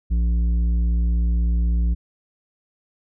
sine tone with tanh clipping, 58.1 Hz, A#1, 5 cents flat, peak -18 dBFS, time 0.1-1.95 s, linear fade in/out 20 ms, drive 8 dB, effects none

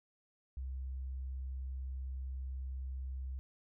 sine tone, 65.41 Hz, C2, in tune, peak -38 dBFS, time 0.57-3.39 s, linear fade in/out 0 ms, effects none

